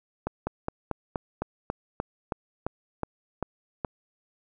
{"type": "slowing click train", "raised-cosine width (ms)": 1, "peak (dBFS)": -14, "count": 13, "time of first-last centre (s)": [0.27, 3.848], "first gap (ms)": 200, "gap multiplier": 1.07, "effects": []}